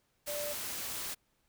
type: tone in noise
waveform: sine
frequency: 587.3 Hz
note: D5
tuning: in tune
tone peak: -37 dBFS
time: 0.27-0.54 s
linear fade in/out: 20 ms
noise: white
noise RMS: -39 dBFS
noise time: 0.26-1.15 s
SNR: -1 dB
effects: pink hiss -75 dBFS RMS until 1.48 s